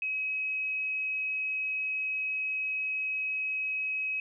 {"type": "tone", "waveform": "sine", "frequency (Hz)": 2549, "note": "D#7", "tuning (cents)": 41, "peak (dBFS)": -29, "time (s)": [0.02, 4.2], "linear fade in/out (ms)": 2, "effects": []}